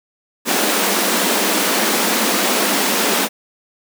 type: high-pass noise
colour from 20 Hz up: pink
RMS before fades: -17 dBFS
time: 0.45-3.29 s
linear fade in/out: 50 ms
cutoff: 190 Hz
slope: 96 dB/octave
effects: none